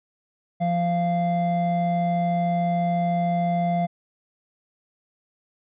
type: tone pair together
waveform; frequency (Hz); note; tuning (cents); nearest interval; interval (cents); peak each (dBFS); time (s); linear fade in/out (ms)
triangle; 173.25 / 693; F3 / F5; -14 / -14; 2 octaves; 2400; -21; 0.6-3.87; 20
effects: resampled to 8000 Hz